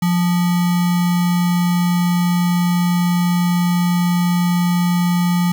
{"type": "tone with sample-and-hold", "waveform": "sine", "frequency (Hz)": 176, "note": "F3", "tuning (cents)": 14, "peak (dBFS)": -13, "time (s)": [0.02, 5.52], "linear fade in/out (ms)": 5, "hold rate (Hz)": 1050, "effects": []}